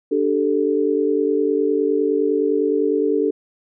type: chord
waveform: sine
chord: D suspended fourth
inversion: none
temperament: equal with one note detuned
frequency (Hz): 293.7 / 390.2 / 440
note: D4 / G4 / A4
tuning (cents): 0 / -8 / 0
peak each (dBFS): -21 / -21 / -19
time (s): 0.11-3.31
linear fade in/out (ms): 10
effects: none